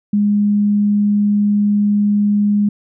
sine tone, 206 Hz, G#3, 14 cents flat, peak -11 dBFS, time 0.13-2.69 s, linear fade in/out 5 ms, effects none

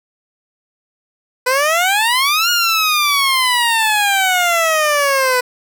15% pulse exponential two-way sweep, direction up then down, 493.9 to 1439 to 493.9 Hz, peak -6 dBFS, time 1.46-5.41 s, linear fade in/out 10 ms, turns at 2.5 s, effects none

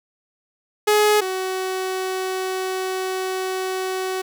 sawtooth tone pair in turn, 420.9 / 375 Hz, G#4 / F#4, +23 / +23 cents, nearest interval major second, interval 200 cents, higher first, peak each -10 / -19 dBFS, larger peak first, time 0.87-1.21 / 1.21-4.22 s, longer second, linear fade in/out 10 ms, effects none

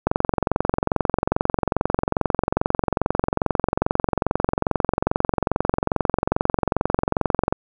click train, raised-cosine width 1 ms, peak -4 dBFS, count 168, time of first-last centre 0.07-7.525 s, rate 22.4 Hz, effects none

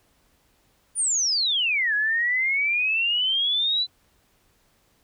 sine exponential two-way sweep, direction down then up, 9710 to 1661.2 to 4035 Hz, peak -20 dBFS, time 0.95-3.87 s, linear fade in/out 50 ms, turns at 1.94 s, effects pink hiss -64 dBFS RMS until 5.03 s

